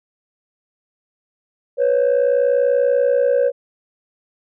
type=tone pair together; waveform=sine; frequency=491.8 / 552 Hz; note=B4 / C#5; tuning=-7 / -7 cents; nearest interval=major second; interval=200 cents; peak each=-14 dBFS; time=1.77-3.52 s; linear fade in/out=50 ms; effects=tanh soft clip ceiling -10 dBFS